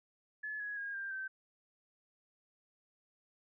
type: tone with pitch steps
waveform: sine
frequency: 1715 / 1672 / 1630 / 1589.1 / 1549.2 Hz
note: A6 / G#6 / G#6 / G6 / G6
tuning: -45 / +11 / -33 / +23 / -21 cents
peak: -38 dBFS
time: 0.43-1.28 s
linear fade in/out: 10 ms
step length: 170 ms
effects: none